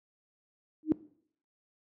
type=tone with exponential growth; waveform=sine; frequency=311.1 Hz; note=D#4; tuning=in tune; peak=-17 dBFS; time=0.83-0.92 s; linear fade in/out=0 ms; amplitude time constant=18 ms; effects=noise-tail reverb RT60 0.6 s tail -19 dB re dry + high-pass 100 Hz 12 dB/octave